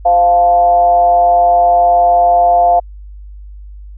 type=tone with frequency modulation; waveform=sine; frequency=698.5 Hz; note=F5; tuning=in tune; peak=-6 dBFS; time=0.05-2.8 s; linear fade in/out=10 ms; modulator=181 Hz; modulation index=0.45; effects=added 50 Hz sine -29 dBFS peak until 3.97 s